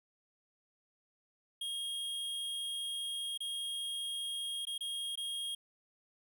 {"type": "tone with dropouts", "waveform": "square", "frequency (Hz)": 3255, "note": "G#7", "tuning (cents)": -36, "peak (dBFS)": -37, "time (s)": [1.61, 5.55], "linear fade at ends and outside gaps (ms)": 5, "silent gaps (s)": [[3.376, 3.404], [4.653, 4.669], [4.78, 4.807], [5.156, 5.174]], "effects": []}